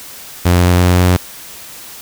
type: tone with pitch steps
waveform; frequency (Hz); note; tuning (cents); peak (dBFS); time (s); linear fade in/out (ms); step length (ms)
sawtooth; 88.4 / 89.01 / 89.63 / 90.26; F2 / F2 / F2 / F#2; +22 / +33 / +45 / -42; -4; 0.45-1.17; 10; 180
effects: white hiss -33 dBFS RMS until 2.01 s